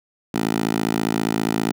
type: tone with high-pass filter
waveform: 10% pulse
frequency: 54.9 Hz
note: A1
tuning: 3 cents flat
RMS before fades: -22 dBFS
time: 0.34-1.72 s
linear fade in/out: 5 ms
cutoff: 230 Hz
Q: 1.3
effects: none